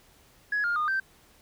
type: tone with pitch steps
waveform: sine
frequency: 1677 / 1411 / 1223 / 1560 Hz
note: G#6 / F6 / D#6 / G6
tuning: +16 / +17 / -30 / -9 cents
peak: -23 dBFS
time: 0.52-1 s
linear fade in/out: 5 ms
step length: 120 ms
effects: tanh soft clip ceiling -21 dBFS + pink hiss -59 dBFS RMS until 1.41 s